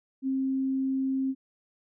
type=tone; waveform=sine; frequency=266.1 Hz; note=C4; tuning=29 cents sharp; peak=-25 dBFS; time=0.22-1.35 s; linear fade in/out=50 ms; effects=none